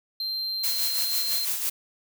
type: tone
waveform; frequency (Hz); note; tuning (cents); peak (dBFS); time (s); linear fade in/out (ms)
triangle; 4151; C8; -15; -26; 0.2-1.45; 2
type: noise with tremolo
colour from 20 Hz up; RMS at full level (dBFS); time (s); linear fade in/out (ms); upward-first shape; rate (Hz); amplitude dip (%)
blue; -26; 0.63-1.7; 10; sine; 6; 50
effects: none